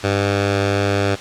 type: tone with notch filter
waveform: 10% pulse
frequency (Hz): 99.8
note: G2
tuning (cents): +32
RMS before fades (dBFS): -18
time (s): 0.03-1.16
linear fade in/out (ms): 20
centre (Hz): 230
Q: 1.6
effects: white hiss -33 dBFS RMS until 1.2 s + low-pass 5000 Hz 12 dB/octave